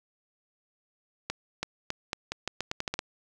accelerating click train, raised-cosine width 0.2 ms, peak -13 dBFS, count 12, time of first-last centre 1.3-2.991 s, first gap 330 ms, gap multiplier 0.83, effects none

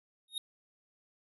square tone with exponential growth, 3729 Hz, A#7, in tune, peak -31 dBFS, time 0.28-0.38 s, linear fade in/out 2 ms, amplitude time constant 20 ms, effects resampled to 32000 Hz

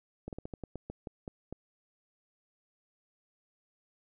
slowing click train, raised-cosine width 2 ms, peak -26 dBFS, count 11, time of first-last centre 0.28-1.526 s, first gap 48 ms, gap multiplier 1.2, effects none

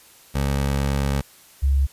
20% pulse / sine tone pair in turn, 69.3 / 68.62 Hz, C#2 / C#2, 0 / -17 cents, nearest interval unison, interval 17 cents, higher first, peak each -15 dBFS, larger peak neither, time 0.34-1.22 / 1.62-1.87 s, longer first, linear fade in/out 20 ms, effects white hiss -50 dBFS RMS until 1.92 s + resampled to 32000 Hz

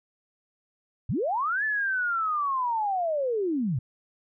sine linear two-way sweep, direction up then down, 76.8 to 1760 to 109.4 Hz, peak -24 dBFS, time 1.09-3.79 s, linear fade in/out 5 ms, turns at 1.64 s, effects none

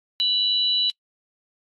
sine tone pair together, 2960 / 3951 Hz, F#7 / B7, 0 / 0 cents, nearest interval perfect fourth, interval 500 cents, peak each -23 / -20 dBFS, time 0.2-0.9 s, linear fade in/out 0 ms, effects noise-tail reverb RT60 0.1 s tail -26 dB re dry + AAC 32 kbps

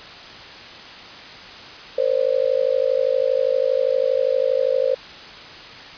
sine tone with amplitude modulation, 523.3 Hz, C5, in tune, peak -12 dBFS, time 1.98-4.95 s, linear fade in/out 5 ms, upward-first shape sine, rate 52.5 Hz, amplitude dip 100%, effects white hiss -38 dBFS RMS until 5.97 s + resampled to 11025 Hz

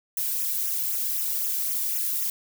violet noise with flanger, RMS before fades -27 dBFS, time 0.17-2.3 s, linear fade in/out 2 ms, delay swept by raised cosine 0.22 to 1.62 ms, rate 3.9 Hz, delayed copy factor -0.95, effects none

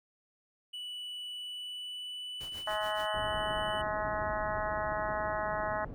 triangle tone with pitch glide, 2959 to 2985 Hz, F#7 to F#7, -1 to +15 cents, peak -37 dBFS, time 0.73-3.82 s, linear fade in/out 10 ms, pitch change +16 cents, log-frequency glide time 1.29-2.63 s
pink noise with tremolo, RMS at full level -47 dBFS, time 2.4-3.08 s, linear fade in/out 10 ms, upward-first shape triangle, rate 7 Hz, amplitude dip 95%
harmonic tone, 212 Hz, G#3, 36 cents sharp, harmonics 3 / 4 / 5 / 6 / 7 / 8 / 9, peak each -35 / -37 / -39 / -41 / -42 / -43 / -44 dBFS, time 2.67-5.85 s, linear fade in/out 5 ms
pink low-pass noise, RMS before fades -43 dBFS, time 3.14-5.94 s, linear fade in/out 0 ms, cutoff 480 Hz, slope 12 dB/octave
effects none

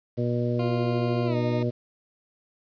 harmonic tone, 120.8 Hz, B2, 38 cents flat, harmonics 1 / 2 / 3 / 4 / 5, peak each -26 / -29 / -31 / -32 / -33 dBFS, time 0.17-1.71 s, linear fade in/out 20 ms
20% pulse tone with pitch glide, 349.2 to 307.5 Hz, F4 to D#4, 0 to -20 cents, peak -26 dBFS, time 0.59-1.63 s, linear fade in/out 5 ms, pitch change -220 cents, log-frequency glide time 1.26-1.36 s
effects resampled to 11025 Hz + 9-bit

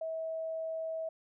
sine tone, 646 Hz, E5, 35 cents flat, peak -34 dBFS, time 0.01-1.09 s, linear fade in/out 5 ms, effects none

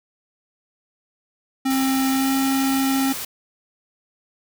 square tone with pitch glide, 266 to 268.9 Hz, C4 to C4, +29 to +47 cents, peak -19 dBFS, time 1.65-3.13 s, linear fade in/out 10 ms, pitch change +18 cents, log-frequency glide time 2.11-2.32 s
white noise, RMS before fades -30 dBFS, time 1.7-3.25 s, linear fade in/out 5 ms
effects none

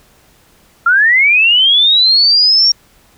sine linear sweep, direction up, 1351 to 5588 Hz, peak -6 dBFS, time 0.86-2.72 s, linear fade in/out 5 ms, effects pink hiss -49 dBFS RMS until 3.17 s

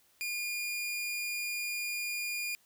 sawtooth tone, 2424 Hz, D#7, 46 cents flat, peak -30 dBFS, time 0.21-2.55 s, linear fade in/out 0 ms, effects white hiss -67 dBFS RMS until 2.65 s

